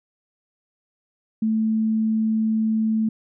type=tone; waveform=sine; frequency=220 Hz; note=A3; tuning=in tune; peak=-18 dBFS; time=1.42-3.09 s; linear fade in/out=5 ms; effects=none